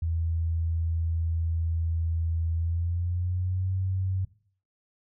sine tone with pitch glide, 82.41 to 94.12 Hz, E2 to F#2, 0 to +30 cents, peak -25 dBFS, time 0.02-4.25 s, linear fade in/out 5 ms, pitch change +230 cents, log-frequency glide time 2.54-3.72 s, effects noise-tail reverb RT60 0.5 s tail -18 dB re dry

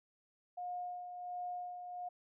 sine tone with tremolo, 716 Hz, F5, 43 cents sharp, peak -38 dBFS, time 0.57-2.09 s, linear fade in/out 10 ms, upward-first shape sine, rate 1.4 Hz, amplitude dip 50%, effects none

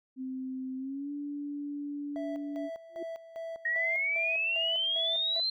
sine tone with pitch glide, 260.2 to 288.7 Hz, C4 to D4, -9 to -30 cents, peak -34 dBFS, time 0.16-2.7 s, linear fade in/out 50 ms, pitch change +179 cents, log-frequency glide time 0.77-1.11 s
triangle tone with tremolo, 659.3 Hz, E5, in tune, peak -34 dBFS, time 2.16-5.4 s, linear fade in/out 0 ms, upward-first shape square, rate 2.5 Hz, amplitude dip 75%
sine tone with exponential growth, 344.7 Hz, F4, 23 cents flat, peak -34 dBFS, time 2.89-3.03 s, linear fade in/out 5 ms, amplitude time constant 29 ms
sine exponential sweep, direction up, 1865 to 4186 Hz, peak -27 dBFS, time 3.65-5.5 s, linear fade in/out 5 ms
effects none

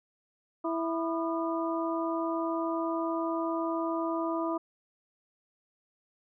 harmonic tone with a mistuned harmonic, 329.6 Hz, E4, in tune, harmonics 1 / 2 / 3 / 4, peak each -31 / -34 / -36 / -37 dBFS, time 0.64-4.58 s, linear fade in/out 10 ms, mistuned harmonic 4, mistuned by -140 cents, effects none

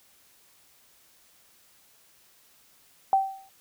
sine tone with exponential decay, 775 Hz, G5, 20 cents flat, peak -15 dBFS, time 3.13-3.49 s, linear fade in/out 1 ms, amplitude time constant 77 ms, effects white hiss -60 dBFS RMS until 3.6 s

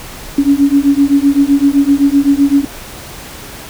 sine beating tone pair, 277.2 / 285 Hz, C#4 / C#4, 0 / +48 cents, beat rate 7.8 Hz, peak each -10 dBFS, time 0.38-2.65 s, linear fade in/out 5 ms, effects pink hiss -30 dBFS RMS until 3.69 s

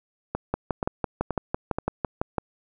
two click trains, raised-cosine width 1 ms, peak -12 / -10 dBFS, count 4 / 12, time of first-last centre 0.35-1.785 / 0.54-2.383 s, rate 2.09 / 5.97 Hz, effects none

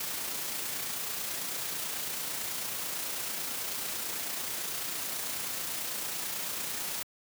white noise with amplitude modulation, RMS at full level -34 dBFS, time 0-7.03 s, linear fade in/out 5 ms, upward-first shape sine, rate 29.1 Hz, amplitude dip 30%, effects high-pass 100 Hz 12 dB/octave

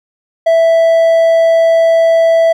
triangle tone, 659.3 Hz, E5, in tune, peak -4 dBFS, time 0.46-2.53 s, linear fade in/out 10 ms, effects none

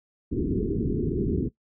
white low-pass noise, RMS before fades -26 dBFS, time 0.31-1.49 s, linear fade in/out 20 ms, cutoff 420 Hz, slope 96 dB/octave, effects noise-tail reverb RT60 0.1 s tail -18 dB re dry

